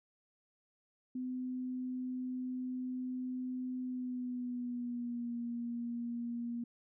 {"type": "tone with pitch glide", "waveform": "sine", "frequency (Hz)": [253.9, 236.9], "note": ["B3", "A#3"], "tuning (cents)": [48, 28], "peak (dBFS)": -36, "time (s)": [1.15, 6.64], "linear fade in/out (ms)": 5, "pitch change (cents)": -120, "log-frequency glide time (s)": [3.81, 5.36], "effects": []}